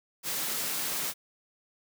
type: high-pass noise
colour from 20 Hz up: white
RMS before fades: -32 dBFS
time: 0.23-1.14 s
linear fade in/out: 50 ms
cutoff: 120 Hz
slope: 96 dB/octave
effects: none